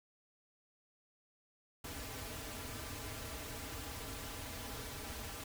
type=noise with comb filter; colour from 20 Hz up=pink; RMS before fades=-45 dBFS; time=1.84-5.44 s; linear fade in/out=5 ms; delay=5.5 ms; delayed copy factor=-0.85; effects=none